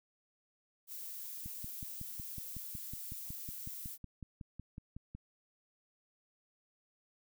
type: noise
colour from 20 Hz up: violet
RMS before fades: -45 dBFS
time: 0.87-3.98 s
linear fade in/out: 50 ms
type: click train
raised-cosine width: 5 ms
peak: -33 dBFS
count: 21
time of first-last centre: 1.46-5.15 s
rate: 5.42 Hz
effects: none